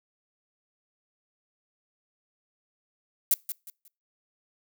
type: noise with echo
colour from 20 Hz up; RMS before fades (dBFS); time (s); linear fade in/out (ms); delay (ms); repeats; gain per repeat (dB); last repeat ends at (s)
violet; -21; 3.31-3.34; 2; 180; 3; -11; 3.88
effects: noise-tail reverb RT60 0.3 s tail -25 dB re dry